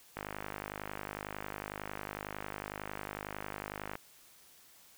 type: click train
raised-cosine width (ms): 0.5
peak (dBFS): -23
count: 194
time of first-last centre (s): 0.17-3.954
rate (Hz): 51
effects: white hiss -60 dBFS RMS until 4.97 s